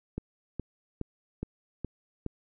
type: click train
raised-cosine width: 3 ms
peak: -20 dBFS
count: 6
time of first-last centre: 0.18-2.263 s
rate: 2.4 Hz
effects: none